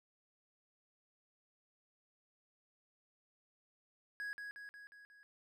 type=tone with echo; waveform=triangle; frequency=1661.2 Hz; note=G#6; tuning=in tune; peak=-38 dBFS; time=4.2-4.33 s; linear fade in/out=0 ms; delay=180 ms; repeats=5; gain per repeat=-4 dB; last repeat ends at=5.23 s; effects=none